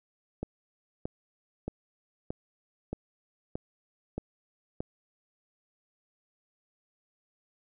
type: click train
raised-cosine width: 2 ms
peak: -20 dBFS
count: 8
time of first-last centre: 0.43-4.805 s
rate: 1.6 Hz
effects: none